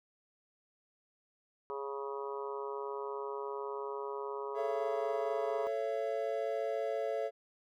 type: harmonic tone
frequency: 138.59 Hz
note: C#3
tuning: in tune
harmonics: 3 / 4 / 5 / 6 / 7 / 8 / 9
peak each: -39 / -47 / -52 / -54 / -43 / -48 / -49 dBFS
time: 1.7-5.67 s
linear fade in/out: 0 ms
type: chord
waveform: triangle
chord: A major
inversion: none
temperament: equal with one note detuned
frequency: 440 / 554.4 / 675.1 Hz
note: A4 / C#5 / E5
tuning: 0 / 0 / +41 cents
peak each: -35 dBFS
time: 4.54-7.31 s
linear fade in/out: 50 ms
effects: none